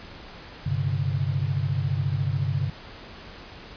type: chord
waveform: sine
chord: G suspended fourth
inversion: none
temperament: equal with one note detuned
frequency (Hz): 98 / 130.81 / 144.98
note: G2 / C3 / D3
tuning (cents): 0 / 0 / -22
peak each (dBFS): -27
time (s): 0.66-2.7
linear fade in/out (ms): 5
effects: pink hiss -43 dBFS RMS until 3.76 s + resampled to 11025 Hz